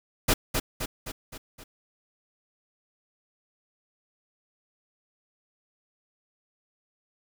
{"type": "noise with echo", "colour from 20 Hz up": "pink", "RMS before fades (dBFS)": -21, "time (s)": [0.28, 0.34], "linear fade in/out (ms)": 10, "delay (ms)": 260, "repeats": 5, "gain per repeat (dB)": -5, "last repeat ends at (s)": 1.64, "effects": []}